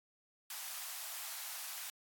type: high-pass noise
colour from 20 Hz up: white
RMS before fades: -44 dBFS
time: 0.5-1.9 s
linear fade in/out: 2 ms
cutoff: 670 Hz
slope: 48 dB/octave
effects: AAC 64 kbps